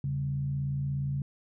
sine tone with frequency modulation, 138.59 Hz, C#3, in tune, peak -28 dBFS, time 0.04-1.22 s, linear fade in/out 2 ms, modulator 57 Hz, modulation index 0.44, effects none

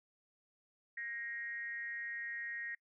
sine tone with frequency modulation, 1878 Hz, A#6, 12 cents sharp, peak -40 dBFS, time 0.97-2.75 s, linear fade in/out 5 ms, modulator 236 Hz, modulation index 0.59, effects noise-tail reverb RT60 0.1 s tail -24 dB re dry

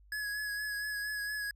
square tone with vibrato, 1682 Hz, G#6, 22 cents sharp, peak -35 dBFS, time 0.12-1.51 s, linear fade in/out 2 ms, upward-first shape sine, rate 4.3 Hz, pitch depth 25 cents each way, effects added 50 Hz sine -57 dBFS peak until 1.55 s

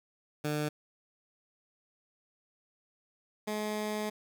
15% pulse tone pair in turn, 150.1 / 212.3 Hz, D3 / G#3, +38 / +38 cents, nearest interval tritone, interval 600 cents, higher second, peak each -24 / -26 dBFS, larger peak first, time 0.44-0.69 / 3.47-4.1 s, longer second, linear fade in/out 10 ms, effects 11-bit

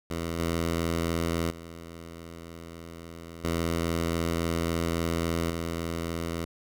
10% pulse tone with level steps, 83.6 Hz, E2, 25 cents sharp, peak -22 / -18 / -33 / -18 / -22 dBFS, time 0.1-6.45 s, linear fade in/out 5 ms, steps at 0.39 / 1.5 / 3.44 / 5.5 s, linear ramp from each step 2 ms, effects none

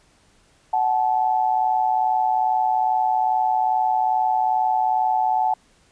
sine tone pair together, 745 / 867.4 Hz, F#5 / A5, +12 / -25 cents, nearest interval minor third, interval 263 cents, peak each -20 dBFS, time 0.73-5.54 s, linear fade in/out 5 ms, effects pink hiss -58 dBFS RMS until 5.91 s + resampled to 22050 Hz

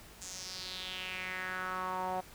sawtooth tone with band-pass filter sweep, 185 Hz, F#3, in tune, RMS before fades -39 dBFS, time 0.21-2.21 s, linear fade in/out 10 ms, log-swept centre 7200 to 740 Hz, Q 3.7, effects pink hiss -54 dBFS RMS until 2.34 s

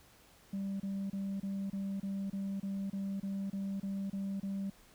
sine tone bursts, 196 Hz, G3, in tune, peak -32 dBFS, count 14, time 0.53-4.7 s, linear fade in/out 5 ms, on 270 ms, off 30 ms, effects tanh soft clip ceiling -33 dBFS + pink hiss -62 dBFS RMS until 4.94 s

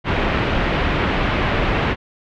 pink low-pass noise, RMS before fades -19 dBFS, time 0.04-1.96 s, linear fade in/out 50 ms, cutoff 3000 Hz, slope 24 dB/octave, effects none

